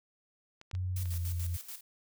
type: clicks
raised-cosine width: 0.2 ms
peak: -33 dBFS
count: 5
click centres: 0.614 / 0.713 / 0.751 / 1.057 / 1.139 s
type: tone with pitch glide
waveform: sine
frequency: 91.6 to 86.46 Hz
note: F#2 to F2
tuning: -17 to -17 cents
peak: -31 dBFS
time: 0.73-1.57 s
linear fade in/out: 10 ms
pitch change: -100 cents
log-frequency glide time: 1.04-1.12 s
type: noise with tremolo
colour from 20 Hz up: blue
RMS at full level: -43 dBFS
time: 0.96-1.81 s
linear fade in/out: 5 ms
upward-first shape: square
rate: 6.9 Hz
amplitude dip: 65%
effects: none